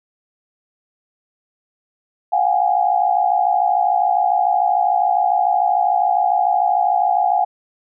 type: tone cluster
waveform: sine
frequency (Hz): 707 / 760 / 827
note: F5 / F#5 / G#5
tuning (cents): +21 / +46 / -8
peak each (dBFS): -18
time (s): 2.32-7.45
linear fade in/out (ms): 10
effects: none